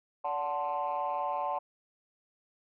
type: chord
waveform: sine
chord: D dominant seventh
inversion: none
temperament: equal with one note detuned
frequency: 577.9 / 740 / 880 / 1046.5 Hz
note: D5 / F#5 / A5 / C6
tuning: -28 / 0 / 0 / 0 cents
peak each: -36 / -34 / -33 / -35 dBFS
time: 0.24-1.59 s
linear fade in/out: 10 ms
effects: tanh soft clip ceiling -24 dBFS